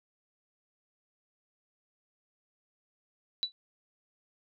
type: tone with exponential decay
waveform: sine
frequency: 3951 Hz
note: B7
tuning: in tune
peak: -23 dBFS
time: 3.43-3.52 s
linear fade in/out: 0 ms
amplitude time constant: 19 ms
effects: none